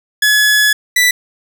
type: tone pair in turn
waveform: sawtooth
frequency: 1700 / 1976.4 Hz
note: G#6 / B6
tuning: +40 / +1 cents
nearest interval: minor third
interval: 261 cents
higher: second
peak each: -5 dBFS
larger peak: neither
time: 0.22-0.73 / 0.96-1.11 s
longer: first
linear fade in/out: 5 ms
effects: none